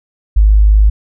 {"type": "tone", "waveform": "sine", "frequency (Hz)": 51.91, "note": "G#1", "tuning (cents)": 0, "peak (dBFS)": -4, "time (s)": [0.36, 0.9], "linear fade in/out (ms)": 10, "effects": []}